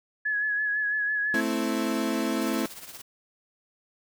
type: tone with vibrato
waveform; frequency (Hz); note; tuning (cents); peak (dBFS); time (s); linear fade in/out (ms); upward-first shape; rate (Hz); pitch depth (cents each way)
sine; 1692; G#6; +32; -24; 0.25-1.41; 10; sine; 6; 33
type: chord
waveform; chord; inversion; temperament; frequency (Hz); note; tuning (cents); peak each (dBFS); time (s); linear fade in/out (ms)
35% pulse; A minor; none; equal; 220 / 261.6 / 329.6; A3 / C4 / E4; 0 / 0 / 0; -28; 1.34-2.66; 2
type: noise with tremolo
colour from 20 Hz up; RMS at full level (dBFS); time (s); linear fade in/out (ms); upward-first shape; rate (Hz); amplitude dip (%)
white; -40; 2.41-3.02; 10; triangle; 17; 70
effects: none